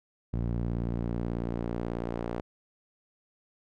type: tone with band-pass filter sweep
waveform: sawtooth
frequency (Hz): 58.27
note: A#1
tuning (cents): 0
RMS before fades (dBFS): -32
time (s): 0.33-2.41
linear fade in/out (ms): 5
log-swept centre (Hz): 140 to 490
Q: 0.77
effects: none